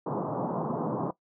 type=band-pass noise; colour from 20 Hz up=pink; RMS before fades=-31 dBFS; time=0.06-1.11 s; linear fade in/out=5 ms; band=130 to 1100 Hz; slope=48 dB/octave; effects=noise-tail reverb RT60 0.1 s tail -17 dB re dry